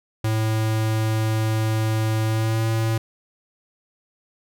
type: tone with pitch glide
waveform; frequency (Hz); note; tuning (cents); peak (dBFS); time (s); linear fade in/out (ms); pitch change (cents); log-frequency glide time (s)
square; 110 to 112.25; A2 to A2; 0 to +35; -20; 0.24-2.98; 5; +35; 2.25-2.66
effects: none